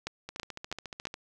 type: two click trains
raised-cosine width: 0.2 ms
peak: -16 / -22 dBFS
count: 4 / 13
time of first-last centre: 0.07-1.054 / 0.29-1.141 s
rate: 3.05 / 14.1 Hz
effects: none